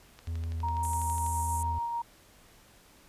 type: click train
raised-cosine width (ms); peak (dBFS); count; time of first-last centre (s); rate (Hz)
0.2; -31; 14; 0.19-1.264; 12.1
type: tone with vibrato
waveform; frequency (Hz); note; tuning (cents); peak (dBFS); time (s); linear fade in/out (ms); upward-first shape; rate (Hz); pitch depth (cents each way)
triangle; 82.41; E2; 0; -29; 0.27-1.79; 10; sine; 5.9; 13
type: tone with tremolo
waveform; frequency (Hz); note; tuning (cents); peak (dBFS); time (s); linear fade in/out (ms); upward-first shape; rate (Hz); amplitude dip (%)
sine; 937; A#5; +9; -29; 0.63-2.02; 5; sine; 6.9; 25
type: band-pass noise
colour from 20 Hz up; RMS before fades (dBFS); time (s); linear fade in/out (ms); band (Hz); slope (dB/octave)
white; -41; 0.83-1.63; 2; 7000 to 11000; 48
effects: pink hiss -58 dBFS RMS until 3.08 s + resampled to 32000 Hz